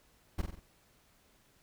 brown noise with echo, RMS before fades -31 dBFS, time 0.38-0.42 s, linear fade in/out 10 ms, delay 46 ms, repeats 4, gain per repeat -5 dB, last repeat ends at 0.604 s, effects pink hiss -67 dBFS RMS until 1.62 s

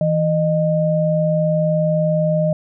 sine tone pair together, 162.63 / 614 Hz, E3 / D#5, -23 / -23 cents, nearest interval octave + major seventh, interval 2300 cents, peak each -17 dBFS, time 0.01-2.53 s, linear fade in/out 2 ms, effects none

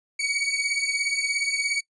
sawtooth beating tone pair, 2243 / 2260 Hz, C#7 / C#7, +20 / +33 cents, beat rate 17 Hz, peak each -23 dBFS, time 0.19-1.81 s, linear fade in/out 10 ms, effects noise-tail reverb RT60 0.1 s tail -23 dB re dry + resampled to 22050 Hz

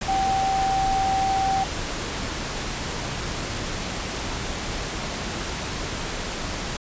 sine tone in noise, 773 Hz, G5, 24 cents flat, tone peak -20 dBFS, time 0.08-1.64 s, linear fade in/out 5 ms, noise pink, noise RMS -29 dBFS, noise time 0.01-6.77 s, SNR +6 dB, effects resampled to 16000 Hz

